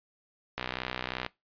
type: click train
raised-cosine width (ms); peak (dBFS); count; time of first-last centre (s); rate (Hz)
0.3; -16; 44; 0.58-1.264; 62.9
effects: noise-tail reverb RT60 0.2 s tail -21 dB re dry + resampled to 11025 Hz